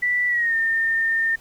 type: tone with pitch glide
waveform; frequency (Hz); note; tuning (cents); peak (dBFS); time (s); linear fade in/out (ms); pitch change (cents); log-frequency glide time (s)
sine; 1967 to 1814.2; B6 to A#6; -7 to -47; -18; 0.02-1.36; 10; -140; 0.28-0.55
effects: pink hiss -51 dBFS RMS until 1.4 s